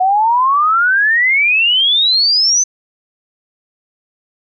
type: exponential sweep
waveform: sine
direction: up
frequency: 728 to 6190 Hz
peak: -9 dBFS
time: 0-2.64 s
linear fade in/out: 10 ms
effects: none